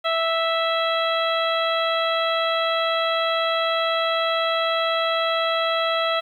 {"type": "harmonic tone", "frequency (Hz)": 658, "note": "E5", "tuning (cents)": -3, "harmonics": [1, 2, 3, 4, 5, 6], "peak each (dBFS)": [-23, -24, -30, -32, -28, -32], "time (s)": [0.04, 6.21], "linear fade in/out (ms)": 20, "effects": ["9-bit"]}